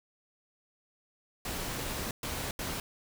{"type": "noise bursts at uneven times", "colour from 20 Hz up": "pink", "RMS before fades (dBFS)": -36, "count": 3, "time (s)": [[1.45, 2.11], [2.23, 2.51], [2.59, 2.8]], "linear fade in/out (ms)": 2, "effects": []}